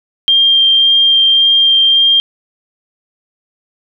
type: tone with vibrato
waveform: sine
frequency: 3188 Hz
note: G7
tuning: 28 cents sharp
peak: -6 dBFS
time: 0.28-2.2 s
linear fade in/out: 0 ms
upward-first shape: sine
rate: 1.8 Hz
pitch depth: 8 cents each way
effects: none